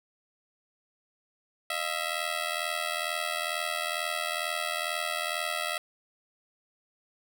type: ring-modulated tone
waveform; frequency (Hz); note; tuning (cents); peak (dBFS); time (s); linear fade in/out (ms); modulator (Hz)
10% pulse; 656; E5; -9; -18; 1.7-5.78; 2; 41.1
effects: none